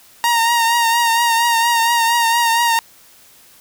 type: tone with vibrato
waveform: sawtooth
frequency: 931 Hz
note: A#5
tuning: 2 cents flat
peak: -9 dBFS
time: 0.24-2.79 s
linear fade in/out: 0 ms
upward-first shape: triangle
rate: 4.3 Hz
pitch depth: 44 cents each way
effects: white hiss -47 dBFS RMS until 3.6 s